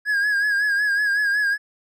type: tone with vibrato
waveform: triangle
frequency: 1653 Hz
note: G#6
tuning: 9 cents flat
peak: -16 dBFS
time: 0.05-1.58 s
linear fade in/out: 50 ms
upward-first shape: sine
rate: 5.4 Hz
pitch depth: 55 cents each way
effects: none